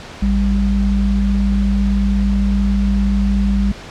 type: tone pair together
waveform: sine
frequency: 55.94 / 198.5 Hz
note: A1 / G3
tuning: +29 / +22 cents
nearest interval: octave + minor seventh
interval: 2193 cents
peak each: -15 dBFS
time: 0.22-3.72 s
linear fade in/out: 5 ms
effects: pink hiss -34 dBFS RMS until 3.9 s + low-pass 5000 Hz 12 dB/octave